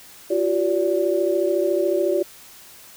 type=tone cluster; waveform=sine; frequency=347.4 / 381.3 / 577 Hz; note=F4 / G4 / D5; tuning=-9 / -48 / -31 cents; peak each=-22 dBFS; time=0.3-2.23 s; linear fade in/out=10 ms; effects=white hiss -45 dBFS RMS until 2.96 s